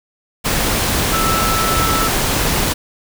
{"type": "tone in noise", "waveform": "sine", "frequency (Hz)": 1318.5, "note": "E6", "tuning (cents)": 0, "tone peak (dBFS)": -18, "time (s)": [1.12, 2.09], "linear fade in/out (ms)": 20, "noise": "pink", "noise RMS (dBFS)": -17, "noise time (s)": [0.44, 2.74], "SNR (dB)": -4, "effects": []}